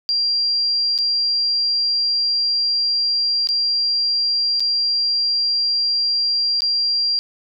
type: tone with dropouts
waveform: sine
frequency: 4755 Hz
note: D8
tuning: 21 cents sharp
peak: -16 dBFS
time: 0.09-7.19 s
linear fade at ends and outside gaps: 0 ms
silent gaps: 0.979-0.987 / 3.472-3.489 / 4.597-4.604 / 6.606-6.62 s
effects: none